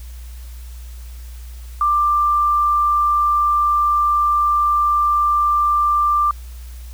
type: tone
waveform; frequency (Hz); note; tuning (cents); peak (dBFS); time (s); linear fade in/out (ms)
sine; 1184; D6; +14; -13; 1.81-6.31; 2
effects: added 60 Hz sine -31 dBFS peak until 6.93 s + white hiss -47 dBFS RMS until 6.93 s